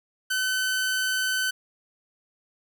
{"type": "tone", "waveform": "sawtooth", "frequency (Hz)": 1520, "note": "F#6", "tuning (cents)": 46, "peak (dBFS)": -20, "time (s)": [0.3, 1.51], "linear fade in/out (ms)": 10, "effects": []}